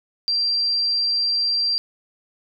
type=tone; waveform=sine; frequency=4721 Hz; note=D8; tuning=8 cents sharp; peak=-18 dBFS; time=0.28-1.78 s; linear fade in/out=0 ms; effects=none